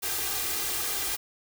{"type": "noise with comb filter", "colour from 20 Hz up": "white", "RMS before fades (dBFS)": -30, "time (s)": [0.02, 1.17], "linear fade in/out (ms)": 20, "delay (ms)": 2.5, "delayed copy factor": 0.8, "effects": []}